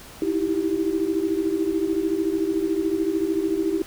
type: tone cluster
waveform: sine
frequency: 317.8 / 331.4 / 390.4 Hz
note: D#4 / E4 / G4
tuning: +37 / +9 / -7 cents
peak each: -25 dBFS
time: 0.22-3.82 s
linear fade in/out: 2 ms
effects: pink hiss -43 dBFS RMS until 3.86 s